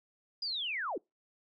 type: linear sweep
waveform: sine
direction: down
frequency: 4978 to 274.9 Hz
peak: -33 dBFS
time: 0.42-0.98 s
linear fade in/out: 5 ms
effects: noise-tail reverb RT60 0.2 s tail -26 dB re dry